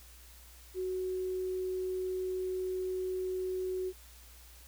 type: tone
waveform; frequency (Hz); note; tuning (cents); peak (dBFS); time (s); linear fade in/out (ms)
sine; 370.9; F#4; +4; -32; 0.74-3.93; 50
effects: added 60 Hz sine -54 dBFS peak until 4.67 s + white hiss -57 dBFS RMS until 4.67 s